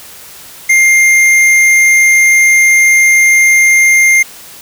triangle tone with hard clipping, 2111 Hz, C7, 15 cents sharp, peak -6 dBFS, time 0.69-4.23 s, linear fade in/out 10 ms, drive 14 dB, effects white hiss -33 dBFS RMS until 4.61 s

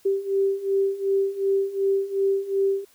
sine beating tone pair, 390 / 392.7 Hz, G4 / G4, -9 / +3 cents, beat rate 2.7 Hz, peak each -25 / -22 dBFS, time 0.05-2.85 s, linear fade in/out 10 ms, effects white hiss -58 dBFS RMS until 2.94 s

